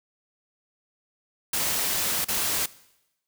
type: noise with dropouts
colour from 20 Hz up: white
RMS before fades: -26 dBFS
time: 1.53-2.66 s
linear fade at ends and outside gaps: 5 ms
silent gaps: 2.246-2.284 s
effects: noise-tail reverb RT60 0.9 s tail -20 dB re dry